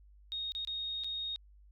sine tone with dropouts, 3726 Hz, A#7, 2 cents flat, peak -35 dBFS, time 0.32-1.36 s, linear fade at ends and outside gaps 0 ms, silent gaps 0.52-0.55 / 0.649-0.674 / 1.037-1.044 s, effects added 50 Hz sine -56 dBFS peak until 1.71 s

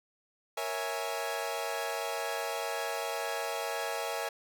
sawtooth chord, A# half-diminished seventh, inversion none, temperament equal, 466.2 / 554.4 / 659.3 / 830.6 Hz, A#4 / C#5 / E5 / G#5, 0 / 0 / 0 / 0 cents, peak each -35 / -35 / -34 / -34 dBFS, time 0.57-4.29 s, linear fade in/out 5 ms, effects none

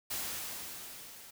white noise with level ramp, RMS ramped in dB -36 to -52 dBFS, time 0.1-1.31 s, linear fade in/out 10 ms, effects none

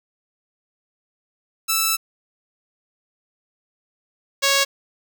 5% pulse tone pair in turn, 1318.5 / 552.6 Hz, E6 / C#5, 0 / -6 cents, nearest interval octave + minor third, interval 1506 cents, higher first, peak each -6 / -4 dBFS, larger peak second, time 1.68-1.97 / 4.42-4.65 s, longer first, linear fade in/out 20 ms, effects none

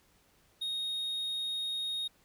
triangle tone, 3729 Hz, A#7, in tune, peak -31 dBFS, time 0.61-2.08 s, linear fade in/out 10 ms, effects pink hiss -67 dBFS RMS until 2.24 s

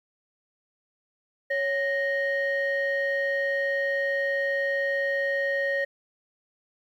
sine tone pair together, 554.4 / 1864.7 Hz, C#5 / A#6, 0 / 0 cents, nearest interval octave + major sixth, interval 2100 cents, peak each -25 dBFS, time 1.5-5.85 s, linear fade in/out 10 ms, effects tanh soft clip ceiling -19 dBFS + 10-bit

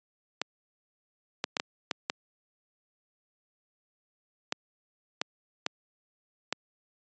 clicks, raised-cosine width 0.2 ms, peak -10 dBFS, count 10, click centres 0.416 / 1.441 / 1.568 / 1.599 / 1.912 / 2.099 / 4.524 / 5.215 / 5.664 / 6.526 s, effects high-pass 200 Hz 12 dB/octave + resampled to 16000 Hz

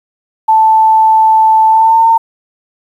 sine tone with pitch glide, 880 to 907.9 Hz, A5 to A#5, 0 to -46 cents, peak -4 dBFS, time 0.48-2.18 s, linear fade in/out 10 ms, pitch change +54 cents, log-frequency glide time 1.68-2.06 s, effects 7-bit

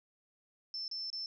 sine tone with dropouts, 5310 Hz, E8, 12 cents sharp, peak -37 dBFS, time 0.74-1.26 s, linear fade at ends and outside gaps 1 ms, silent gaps 0.88-0.913 / 1.102-1.129 s, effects none

